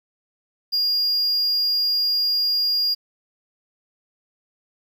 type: tone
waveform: triangle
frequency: 4830 Hz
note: D8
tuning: 48 cents sharp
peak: -17 dBFS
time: 0.72-2.95 s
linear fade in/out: 20 ms
effects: 9-bit